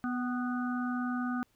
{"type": "harmonic tone with a mistuned harmonic", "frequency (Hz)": 246.9, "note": "B3", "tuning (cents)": 0, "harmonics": [1, 3, 5, 6], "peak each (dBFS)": [-31, -42, -40, -41], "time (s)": [0.04, 1.43], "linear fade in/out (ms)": 0, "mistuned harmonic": 3, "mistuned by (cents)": 36, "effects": ["pink hiss -71 dBFS RMS until 1.55 s"]}